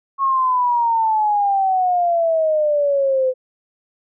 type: exponential sweep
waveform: sine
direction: down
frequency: 1100 to 509 Hz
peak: -14 dBFS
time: 0.18-3.34 s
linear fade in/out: 50 ms
effects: none